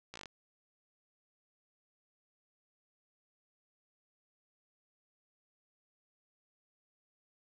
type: slowing click train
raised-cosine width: 0.2 ms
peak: -28 dBFS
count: 7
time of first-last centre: 0.14-0.257 s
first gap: 16 ms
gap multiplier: 1.08
effects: resampled to 24000 Hz